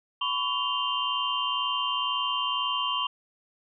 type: tone cluster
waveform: sine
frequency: 1003 / 1125 / 2811 / 3111 Hz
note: B5 / C#6 / F7 / G7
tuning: +26 / +25 / +11 / -14 cents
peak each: -31 dBFS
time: 0.21-3.07 s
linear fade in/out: 5 ms
effects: none